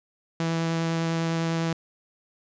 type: tone with vibrato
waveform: sawtooth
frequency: 164.81 Hz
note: E3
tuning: in tune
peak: -20 dBFS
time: 0.4-1.73 s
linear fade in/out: 2 ms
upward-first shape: triangle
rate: 9.9 Hz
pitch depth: 9 cents each way
effects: resampled to 16000 Hz + 10-bit